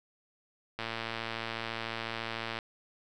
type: click train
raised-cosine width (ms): 0.3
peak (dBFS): -19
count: 206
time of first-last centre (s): 0.79-2.588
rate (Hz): 114
effects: none